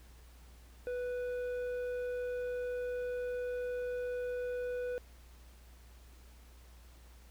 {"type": "tone with tanh clipping", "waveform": "sine", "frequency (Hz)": 493.9, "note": "B4", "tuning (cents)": 0, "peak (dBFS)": -36, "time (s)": [0.87, 4.98], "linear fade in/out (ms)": 0, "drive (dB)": 8, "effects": ["added 60 Hz sine -54 dBFS peak until 7.3 s", "pink hiss -63 dBFS RMS until 7.3 s"]}